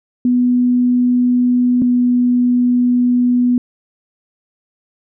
sine tone pair in turn, 246.9 / 245.9 Hz, B3 / B3, 0 / -7 cents, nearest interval unison, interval 7 cents, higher first, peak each -10 dBFS, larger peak neither, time 0.25-1.82 / 1.82-3.58 s, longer second, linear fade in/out 2 ms, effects none

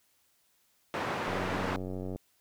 white band-pass noise, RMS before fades -34 dBFS, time 0.94-1.76 s, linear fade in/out 0 ms, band 110 to 1300 Hz, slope 12 dB/octave
click train, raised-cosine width 2 ms, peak -25 dBFS, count 83, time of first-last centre 1.28-2.16 s, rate 93.2 Hz
effects white hiss -70 dBFS RMS until 2.4 s

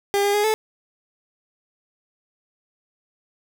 30% pulse tone with pitch steps, 402.1 / 405.5 / 414.9 / 435.8 Hz, G4 / G#4 / G#4 / A4, +44 / -41 / -2 / -17 cents, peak -15 dBFS, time 0.14-0.54 s, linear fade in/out 0 ms, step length 100 ms, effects none

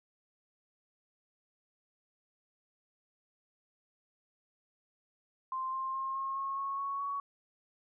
sine tone with pitch steps, 1046.5 / 1056.8 / 1067.3 / 1077.8 / 1088.4 / 1099.2 / 1110 / 1121 Hz, C6 / C6 / C6 / C#6 / C#6 / C#6 / C#6 / C#6, 0 / +17 / +34 / -49 / -32 / -15 / +2 / +19 cents, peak -33 dBFS, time 5.52-7.2 s, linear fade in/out 2 ms, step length 210 ms, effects none

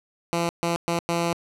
10% pulse tone bursts at uneven times, 169.9 Hz, F3, 47 cents flat, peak -14 dBFS, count 4, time 0.33-0.49 / 0.63-0.76 / 0.88-0.99 / 1.09-1.33 s, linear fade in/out 0 ms, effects low-pass 11000 Hz 12 dB/octave

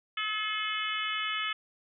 harmonic tone, 429.2 Hz, A4, 43 cents flat, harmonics 3 / 4 / 5 / 6 / 7 / 8, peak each -35 / -39 / -36 / -39 / -35 / -41 dBFS, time 0.17-1.53 s, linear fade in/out 5 ms, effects none

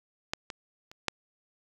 clicks, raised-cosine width 0.2 ms, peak -12 / -20 / -29 / -9 dBFS, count 4, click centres 0.335 / 0.502 / 0.915 / 1.083 s, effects 8-bit

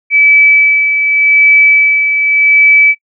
sine tone with tremolo, 2300 Hz, D7, 37 cents flat, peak -3 dBFS, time 0.1-2.95 s, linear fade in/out 50 ms, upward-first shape sine, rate 0.86 Hz, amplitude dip 50%, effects noise-tail reverb RT60 0.1 s tail -20 dB re dry

